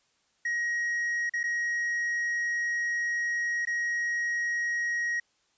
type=tone with dropouts; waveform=triangle; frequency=1891 Hz; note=A#6; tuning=24 cents sharp; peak=-25 dBFS; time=0.45-5.2 s; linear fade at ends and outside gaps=5 ms; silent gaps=1.296-1.336 / 1.432-1.438 / 3.653-3.671 s; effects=white hiss -70 dBFS RMS until 5.57 s + resampled to 16000 Hz